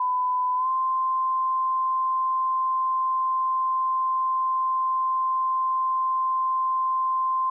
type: tone with pitch glide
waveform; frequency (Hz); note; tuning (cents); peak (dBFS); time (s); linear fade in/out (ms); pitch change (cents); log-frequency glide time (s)
sine; 1003 to 1042.6; B5 to C6; +26 to -6; -21; 0-7.5; 5; +68; 0.56-0.68
effects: none